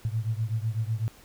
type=beating tone pair; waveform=sine; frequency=108.4 / 116.4 Hz; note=A2 / A#2; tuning=-25 / -2 cents; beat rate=8 Hz; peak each=-28 / -30 dBFS; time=0.05-1.08 s; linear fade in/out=0 ms; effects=pink hiss -54 dBFS RMS until 1.24 s